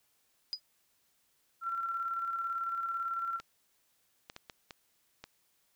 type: tone with exponential decay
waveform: sine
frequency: 4939 Hz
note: D#8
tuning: 14 cents flat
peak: -28 dBFS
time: 0.53-0.6 s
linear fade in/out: 0 ms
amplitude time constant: 15 ms
type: tone with tremolo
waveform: sine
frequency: 1358 Hz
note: F6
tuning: 49 cents flat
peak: -31 dBFS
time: 1.61-3.41 s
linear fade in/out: 50 ms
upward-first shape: square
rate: 18 Hz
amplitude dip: 35%
type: clicks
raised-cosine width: 0.2 ms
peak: -27 dBFS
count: 6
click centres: 3.4 / 4.299 / 4.364 / 4.498 / 4.708 / 5.24 s
effects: white hiss -73 dBFS RMS until 5.75 s